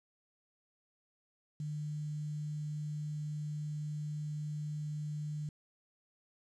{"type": "tone with quantisation", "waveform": "sine", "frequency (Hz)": 150.3, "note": "D3", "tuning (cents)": 40, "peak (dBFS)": -36, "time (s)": [1.6, 5.49], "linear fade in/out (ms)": 2, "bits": 10, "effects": ["resampled to 24000 Hz"]}